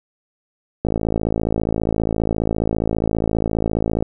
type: click train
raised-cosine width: 2 ms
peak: -6 dBFS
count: 175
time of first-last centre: 0.85-4.025 s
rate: 54.8 Hz
effects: none